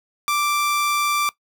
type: tone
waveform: sawtooth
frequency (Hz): 1174.7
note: D6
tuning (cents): 0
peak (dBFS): -15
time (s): 0.28-1.29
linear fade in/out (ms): 0
effects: noise-tail reverb RT60 0.1 s tail -19 dB re dry